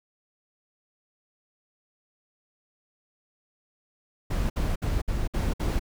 brown noise bursts, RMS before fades -26 dBFS, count 6, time 4.3-5.795 s, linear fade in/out 10 ms, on 200 ms, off 59 ms, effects none

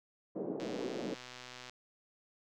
white band-pass noise, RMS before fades -39 dBFS, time 0.35-1.15 s, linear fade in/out 10 ms, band 200 to 490 Hz, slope 24 dB/octave
click train, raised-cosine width 0.2 ms, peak -30 dBFS, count 138, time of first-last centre 0.6-1.696 s, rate 125 Hz
effects none

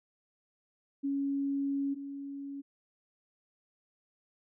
sine tone pair in turn, 278.1 / 279.1 Hz, C#4 / C#4, +6 / +12 cents, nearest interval unison, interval 6 cents, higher second, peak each -29 / -38 dBFS, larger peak first, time 1.03-1.95 / 1.95-2.62 s, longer first, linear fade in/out 20 ms, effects none

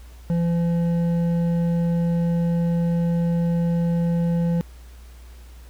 sine tone with hard clipping, 169.9 Hz, F3, 47 cents flat, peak -20 dBFS, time 0.3-4.61 s, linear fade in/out 0 ms, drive 7 dB, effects added 60 Hz sine -40 dBFS peak until 5.69 s + pink hiss -53 dBFS RMS until 5.69 s

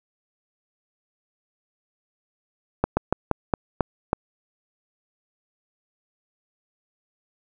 slowing click train, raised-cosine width 1 ms, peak -5 dBFS, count 7, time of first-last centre 2.84-4.131 s, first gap 130 ms, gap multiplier 1.2, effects none

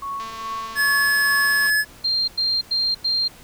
sine tone with tremolo, 1108.7 Hz, C#6, in tune, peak -25 dBFS, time 0.02-1.67 s, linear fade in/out 5 ms, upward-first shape sine, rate 2.4 Hz, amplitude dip 60%
click train, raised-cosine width 0.2 ms, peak -22 dBFS, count 338, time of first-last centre 0.2-1.698 s, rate 225 Hz
square tone, 1711 Hz, A6, 49 cents flat, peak -17 dBFS, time 0.75-1.85 s, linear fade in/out 50 ms
sine tone bursts, 4186 Hz, C8, in tune, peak -18 dBFS, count 4, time 2.04-3.282 s, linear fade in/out 10 ms, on 240 ms, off 94 ms
effects pink hiss -46 dBFS RMS until 3.43 s

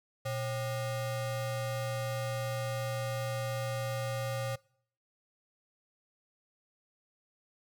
square ring-modulated tone, 331.2 Hz, E4, 8 cents sharp, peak -30 dBFS, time 0.25-4.56 s, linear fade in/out 10 ms, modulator 211 Hz, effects noise-tail reverb RT60 0.6 s tail -24 dB re dry

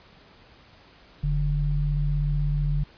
sine tone pair together, 43.55 / 146.5 Hz, F1 / D3, -4 / -4 cents, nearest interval octave + major sixth, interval 2100 cents, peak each -24 / -24 dBFS, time 1.23-2.84 s, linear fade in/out 10 ms, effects pink hiss -53 dBFS RMS until 2.97 s + resampled to 11025 Hz

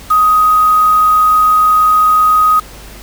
sine tone with quantisation, 1253 Hz, D#6, 12 cents sharp, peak -6 dBFS, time 0.1-2.6 s, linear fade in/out 10 ms, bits 4, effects added 50 Hz sine -34 dBFS peak until 3.02 s + pink hiss -35 dBFS RMS until 3.02 s

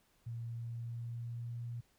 sine tone with pitch glide, 116.54 to 118.71 Hz, A#2 to A#2, 0 to +32 cents, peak -39 dBFS, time 0.26-1.81 s, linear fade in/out 10 ms, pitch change +32 cents, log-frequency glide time 0.44-1.64 s, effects pink hiss -72 dBFS RMS until 1.98 s

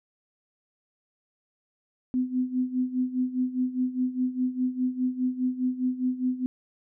sine tone with tremolo, 253.7 Hz, B3, 47 cents sharp, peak -21 dBFS, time 2.14-6.46 s, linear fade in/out 0 ms, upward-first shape sine, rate 4.9 Hz, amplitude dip 80%, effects none

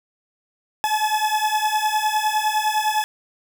40% pulse beating tone pair, 852 / 861.8 Hz, G#5 / A5, +44 / -36 cents, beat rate 9.8 Hz, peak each -21 dBFS, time 0.84-3.04 s, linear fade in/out 0 ms, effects none

